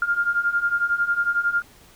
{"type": "beating tone pair", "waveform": "sine", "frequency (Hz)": [1398, 1409], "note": ["F6", "F6"], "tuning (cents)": [1, 15], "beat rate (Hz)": 11, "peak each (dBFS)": [-24, -21], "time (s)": [0.02, 1.62], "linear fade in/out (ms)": 2, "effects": ["pink hiss -51 dBFS RMS until 1.95 s"]}